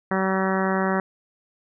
harmonic tone, 190.4 Hz, F#3, 50 cents sharp, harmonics 1 / 2 / 3 / 4 / 5 / 6 / 7 / 8 / 9 / 10, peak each -24 / -27 / -29 / -30 / -31 / -32 / -32 / -33 / -34 / -34 dBFS, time 0.11-1 s, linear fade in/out 2 ms, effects none

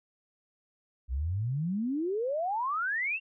sine exponential sweep, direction up, 58.9 to 2794 Hz, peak -28 dBFS, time 1.08-3.2 s, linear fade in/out 50 ms, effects none

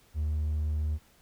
triangle tone, 76.3 Hz, D#2, 33 cents flat, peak -24 dBFS, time 0.14-0.99 s, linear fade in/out 50 ms, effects tanh soft clip ceiling -21 dBFS + pink hiss -62 dBFS RMS until 1.21 s

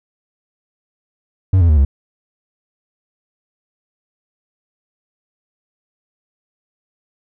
triangle tone with pitch steps, 94.2 / 84.9 / 76.51 / 68.96 Hz, F#2 / F2 / D#2 / C#2, +32 / -48 / -29 / -8 cents, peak -6 dBFS, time 1.53-1.85 s, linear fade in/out 5 ms, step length 80 ms, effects none

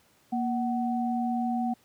sine tone pair together, 235.9 / 749 Hz, A#3 / F#5, +21 / +21 cents, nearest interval octave + minor sixth, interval 2000 cents, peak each -27 / -30 dBFS, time 0.32-1.74 s, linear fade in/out 10 ms, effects pink hiss -63 dBFS RMS until 1.84 s + high-pass 100 Hz 12 dB/octave

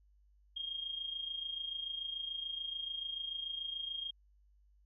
sine tone with amplitude modulation, 3233 Hz, G#7, 47 cents flat, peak -35 dBFS, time 0.56-4.11 s, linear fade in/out 10 ms, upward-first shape sine, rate 26.9 Hz, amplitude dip 65%, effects added 50 Hz sine -64 dBFS peak until 4.85 s

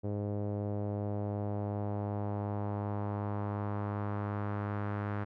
sawtooth tone with low-pass filter sweep, 102.7 Hz, G#2, 19 cents flat, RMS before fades -35 dBFS, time 0.03-5.25 s, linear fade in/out 20 ms, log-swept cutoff 510 to 1500 Hz, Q 1.8, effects none

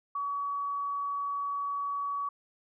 sine tone, 1133 Hz, C#6, 37 cents sharp, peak -30 dBFS, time 0.15-2.29 s, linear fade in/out 5 ms, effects none

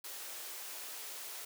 white high-pass noise, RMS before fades -45 dBFS, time 0.04-1.45 s, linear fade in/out 5 ms, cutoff 350 Hz, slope 24 dB/octave, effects none

